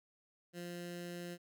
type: tone with notch filter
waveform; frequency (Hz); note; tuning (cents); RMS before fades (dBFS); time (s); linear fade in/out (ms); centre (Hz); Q
15% pulse; 174.61; F3; 0; -45; 0.53-1.38; 50; 850; 1.3
effects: none